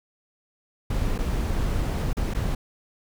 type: noise with dropouts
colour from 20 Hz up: brown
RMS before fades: -25 dBFS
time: 0.9-2.55 s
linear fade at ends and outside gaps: 5 ms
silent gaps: 1.18-1.187 / 2.131-2.168 / 2.338-2.347 s
effects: none